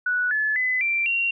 sine tone with pitch steps, 1475 / 1723.9 / 2015 / 2355 / 2752 Hz, F#6 / A6 / B6 / D7 / F7, -6 / -36 / +34 / +4 / -26 cents, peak -20 dBFS, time 0.06-1.31 s, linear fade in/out 5 ms, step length 250 ms, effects none

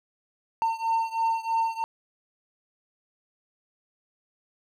triangle beating tone pair, 905 / 908.1 Hz, A5 / A#5, +48 / -46 cents, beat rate 3.1 Hz, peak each -24 / -26 dBFS, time 0.62-1.84 s, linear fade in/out 0 ms, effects none

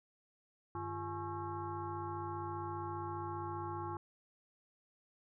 sine tone with frequency modulation, 595 Hz, D5, 22 cents sharp, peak -38 dBFS, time 0.75-3.97 s, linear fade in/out 2 ms, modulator 249 Hz, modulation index 2.4, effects none

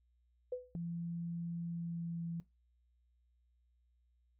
sine tone with exponential decay, 500 Hz, B4, 21 cents sharp, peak -33 dBFS, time 0.52-0.75 s, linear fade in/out 5 ms, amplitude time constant 48 ms
sine tone with pitch glide, 169.8 to 168.14 Hz, F3 to E3, -48 to +35 cents, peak -38 dBFS, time 0.75-2.4 s, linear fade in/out 0 ms, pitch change -17 cents, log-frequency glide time 1.66-2.23 s
click, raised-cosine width 2 ms, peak -37 dBFS, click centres 0.752 s
effects noise-tail reverb RT60 0.2 s tail -18 dB re dry + added 60 Hz sine -70 dBFS peak until 4.39 s

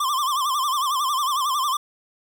square tone with vibrato, 1109 Hz, C#6, in tune, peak -21 dBFS, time 0-1.77 s, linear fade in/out 5 ms, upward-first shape sine, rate 11 Hz, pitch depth 140 cents each way, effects 10-bit

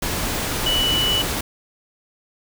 sine tone in noise, 2960 Hz, F#7, in tune, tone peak -18 dBFS, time 0.66-1.22 s, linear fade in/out 5 ms, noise pink, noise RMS -24 dBFS, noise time 0.02-1.41 s, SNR +3 dB, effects none

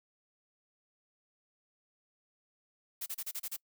blue noise bursts, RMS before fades -38 dBFS, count 7, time 3.01-3.566 s, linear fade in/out 10 ms, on 52 ms, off 32 ms, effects noise-tail reverb RT60 0.1 s tail -25 dB re dry

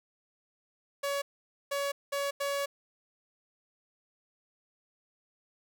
sawtooth tone bursts at uneven times, 563 Hz, C#5, 27 cents sharp, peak -26 dBFS, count 4, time 1.03-1.22 / 1.71-1.92 / 2.12-2.31 / 2.4-2.66 s, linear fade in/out 10 ms, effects none

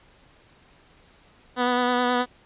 10% pulse tone with vibrato, 246.9 Hz, B3, in tune, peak -12 dBFS, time 1.56-2.26 s, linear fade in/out 50 ms, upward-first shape sine, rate 9.4 Hz, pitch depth 18 cents each way, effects pink hiss -56 dBFS RMS until 2.45 s + resampled to 8000 Hz

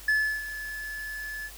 triangle tone with ADSR envelope, 1726 Hz, A6, 34 cents flat, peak -18 dBFS, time 0.08-1.51 s, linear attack 5 ms, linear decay 330 ms, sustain -14 dB, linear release 55 ms, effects added 50 Hz sine -47 dBFS peak until 1.57 s + white hiss -47 dBFS RMS until 1.57 s

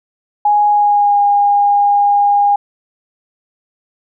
sine tone with pitch glide, 830 to 813.9 Hz, G#5 to G#5, -1 to -35 cents, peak -8 dBFS, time 0.45-2.56 s, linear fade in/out 5 ms, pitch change -34 cents, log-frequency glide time 0.69-1.2 s, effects none

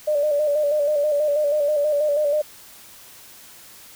sine tone with vibrato, 591 Hz, D5, 11 cents sharp, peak -17 dBFS, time 0.07-2.42 s, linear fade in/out 10 ms, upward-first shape square, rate 6.2 Hz, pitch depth 44 cents each way, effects white hiss -45 dBFS RMS until 3.95 s

